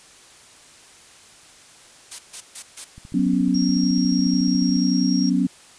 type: noise bursts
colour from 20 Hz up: blue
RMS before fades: -31 dBFS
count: 4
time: 2.11-2.846 s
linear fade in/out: 10 ms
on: 79 ms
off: 140 ms
type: click train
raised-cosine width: 5 ms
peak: -29 dBFS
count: 26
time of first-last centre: 2.98-4.766 s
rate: 14 Hz
type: chord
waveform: sine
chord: F# suspended fourth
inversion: none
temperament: equal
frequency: 185 / 246.9 / 277.2 Hz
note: F#3 / B3 / C#4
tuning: 0 / 0 / 0 cents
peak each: -21 dBFS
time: 3.14-5.47 s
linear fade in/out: 5 ms
type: tone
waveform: sine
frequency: 5588 Hz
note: F8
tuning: in tune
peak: -28 dBFS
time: 3.54-5.3 s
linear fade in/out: 10 ms
effects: white hiss -48 dBFS RMS until 5.78 s + resampled to 22050 Hz

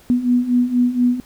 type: beating tone pair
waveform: sine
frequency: 243 / 247.2 Hz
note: B3 / B3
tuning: -28 / +2 cents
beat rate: 4.2 Hz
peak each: -19 / -15 dBFS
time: 0.1-1.2 s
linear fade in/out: 0 ms
effects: pink hiss -49 dBFS RMS until 1.25 s

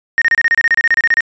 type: tone bursts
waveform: triangle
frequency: 1851 Hz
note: A#6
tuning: 13 cents flat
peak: -5 dBFS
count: 16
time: 0.18-1.206 s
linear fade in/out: 0 ms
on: 36 ms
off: 30 ms
effects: tanh soft clip ceiling -4 dBFS + resampled to 16000 Hz

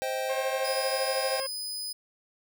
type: chord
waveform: square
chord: C minor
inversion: none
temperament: equal with one note detuned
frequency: 523.3 / 630.9 / 784 Hz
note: C5 / Eb5 / G5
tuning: 0 / +24 / 0 cents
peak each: -32 / -36 / -35 dBFS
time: 0.02-1.4 s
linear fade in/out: 0 ms
type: harmonic tone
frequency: 536 Hz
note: C5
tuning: 42 cents sharp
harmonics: 1 / 2 / 3 / 4 / 5 / 6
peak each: -33 / -39 / -43 / -45 / -47 / -49 dBFS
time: 0.29-1.47 s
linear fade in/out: 10 ms
type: tone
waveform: sawtooth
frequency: 5000 Hz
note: D#8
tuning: 8 cents sharp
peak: -30 dBFS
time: 0.64-1.93 s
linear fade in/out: 10 ms
effects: none

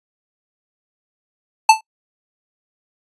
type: tone with exponential decay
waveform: square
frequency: 880 Hz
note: A5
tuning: in tune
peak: -3 dBFS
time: 1.69-1.81 s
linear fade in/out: 5 ms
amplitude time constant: 25 ms
effects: noise-tail reverb RT60 0.1 s tail -23 dB re dry + resampled to 24000 Hz

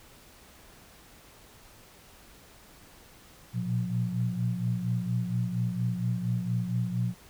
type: tone cluster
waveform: sine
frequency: 117.6 / 121.9 / 178.8 Hz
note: A#2 / B2 / F3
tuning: +16 / -22 / +41 cents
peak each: -31 dBFS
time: 3.53-7.15 s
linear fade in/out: 50 ms
effects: pink hiss -54 dBFS RMS until 7.29 s

